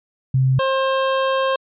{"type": "tone pair in turn", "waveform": ["sine", "25% pulse"], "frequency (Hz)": [131.3, 532.2], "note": ["C3", "C5"], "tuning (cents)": [6, 29], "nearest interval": "2 octaves", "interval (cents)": 2423, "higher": "second", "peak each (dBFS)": -13, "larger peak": "neither", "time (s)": [[0.34, 0.59], [0.59, 1.56]], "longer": "second", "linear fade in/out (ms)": 5, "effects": ["resampled to 8000 Hz"]}